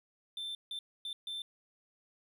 triangle tone bursts at uneven times, 3554 Hz, A7, 17 cents sharp, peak -36 dBFS, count 4, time 0.37-0.55 / 0.71-0.79 / 1.05-1.13 / 1.27-1.42 s, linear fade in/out 2 ms, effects none

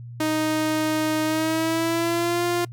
sawtooth tone with pitch glide, 311.1 to 349.2 Hz, D#4 to F4, 0 to 0 cents, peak -17 dBFS, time 0.2-2.65 s, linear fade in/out 5 ms, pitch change +200 cents, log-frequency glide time 1.24-2.44 s, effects noise-tail reverb RT60 0.1 s tail -25 dB re dry + added 119 Hz sine -35 dBFS peak until 2.72 s

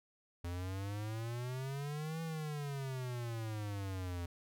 square exponential two-way sweep, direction up then down, 85.5 to 164.81 to 85.5 Hz, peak -39 dBFS, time 0.44-4.26 s, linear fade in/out 5 ms, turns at 2.22 s, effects none

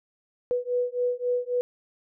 sine beating tone pair, 490.2 / 493.9 Hz, B4 / B4, -13 / 0 cents, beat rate 3.7 Hz, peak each -27 dBFS, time 0.51-1.61 s, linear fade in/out 0 ms, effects none

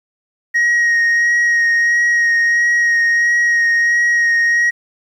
sine tone with vibrato, 1882 Hz, A#6, 16 cents sharp, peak -8 dBFS, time 0.54-4.71 s, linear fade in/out 20 ms, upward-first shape sine, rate 1.5 Hz, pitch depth 17 cents each way, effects tanh soft clip ceiling -10 dBFS + 8-bit

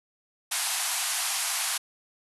white band-pass noise, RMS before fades -29 dBFS, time 0.51-1.78 s, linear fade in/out 10 ms, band 670 to 12000 Hz, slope 96 dB/octave, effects none

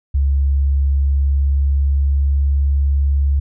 sine tone with pitch glide, 69.3 to 69.9 Hz, C#2 to C#2, 0 to +15 cents, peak -12 dBFS, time 0.14-3.4 s, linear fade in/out 10 ms, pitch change +15 cents, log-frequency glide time 0.87-2.63 s, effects none

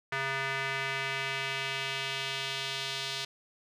square tone with band-pass filter sweep, 135.5 Hz, C#3, 39 cents flat, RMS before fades -34 dBFS, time 0.12-3.25 s, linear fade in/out 5 ms, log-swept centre 1800 to 3900 Hz, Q 1.8, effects none

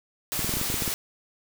white noise, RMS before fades -29 dBFS, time 0.32-0.94 s, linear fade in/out 0 ms
clicks, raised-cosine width 3 ms, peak -18 dBFS, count 10, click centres 0.393 / 0.445 / 0.493 / 0.539 / 0.57 / 0.614 / 0.701 / 0.742 / 0.822 / 0.878 s
effects none

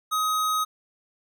square tone, 1260 Hz, D#6, 21 cents sharp, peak -23 dBFS, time 0.11-0.65 s, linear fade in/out 20 ms, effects none

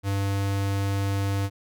square tone, 98.9 Hz, G2, 16 cents sharp, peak -24 dBFS, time 0.03-1.5 s, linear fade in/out 50 ms, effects none

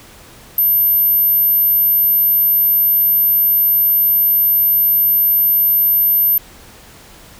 sine tone, 13000 Hz, G#9, 38 cents flat, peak -10 dBFS, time 0.58-6.38 s, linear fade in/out 2 ms, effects pink hiss -41 dBFS RMS until 7.39 s

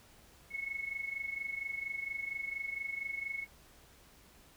sine tone with amplitude modulation, 2194 Hz, C#7, 18 cents flat, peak -33 dBFS, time 0.5-3.47 s, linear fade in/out 50 ms, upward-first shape sine, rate 24.3 Hz, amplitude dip 75%, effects added 60 Hz sine -68 dBFS peak until 4.56 s + pink hiss -61 dBFS RMS until 4.56 s

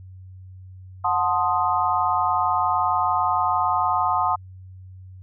sine chord, F# diminished seventh, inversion none, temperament equal with one note detuned, 729 / 880 / 1046.5 / 1244.5 Hz, F#5 / A5 / C6 / Eb6, -26 / 0 / 0 / 0 cents, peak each -24 dBFS, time 1.04-4.36 s, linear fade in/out 10 ms, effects added 93 Hz sine -39 dBFS peak until 5.22 s

